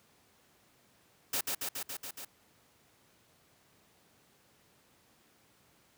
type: noise with echo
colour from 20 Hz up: white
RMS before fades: -32 dBFS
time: 1.33-1.41 s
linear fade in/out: 5 ms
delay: 140 ms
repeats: 6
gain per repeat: -2 dB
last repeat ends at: 2.25 s
effects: pink hiss -66 dBFS RMS until 5.97 s + high-pass 100 Hz 12 dB/octave